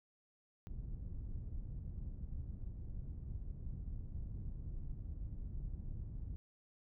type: low-pass noise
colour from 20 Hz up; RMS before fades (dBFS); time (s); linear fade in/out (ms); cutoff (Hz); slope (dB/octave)
pink; -44; 0.67-6.36; 0; 110; 12
effects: none